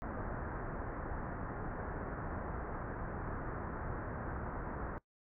pink low-pass noise, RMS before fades -41 dBFS, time 0.02-4.98 s, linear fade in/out 0 ms, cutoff 1700 Hz, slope 48 dB/octave, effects noise-tail reverb RT60 0.1 s tail -20 dB re dry

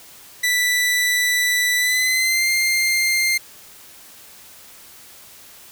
sawtooth tone with pitch glide, 1975.5 to 2105 Hz, B6 to C7, 0 to +10 cents, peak -13 dBFS, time 0.43-3.38 s, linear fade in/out 10 ms, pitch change +110 cents, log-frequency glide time 1.77-2.49 s, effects white hiss -44 dBFS RMS until 5.71 s

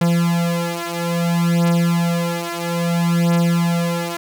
45% pulse beating tone pair, 170.3 / 170.9 Hz, F3 / F3, -43 / -37 cents, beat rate 0.6 Hz, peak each -19 dBFS, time 0.01-4.17 s, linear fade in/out 5 ms, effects none

